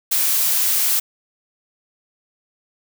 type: noise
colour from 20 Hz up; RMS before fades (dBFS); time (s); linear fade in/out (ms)
blue; -18; 0.11-1; 10
effects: none